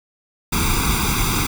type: noise with comb filter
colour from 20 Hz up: pink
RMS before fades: -19 dBFS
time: 0.52-1.47 s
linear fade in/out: 10 ms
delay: 0.83 ms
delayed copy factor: +1
effects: none